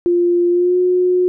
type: tone with pitch glide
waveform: sine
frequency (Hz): 349.2 to 362.4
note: F4 to F#4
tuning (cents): 0 to -36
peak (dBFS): -11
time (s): 0.06-1.28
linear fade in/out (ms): 0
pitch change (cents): +64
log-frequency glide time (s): 0.5-0.78
effects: none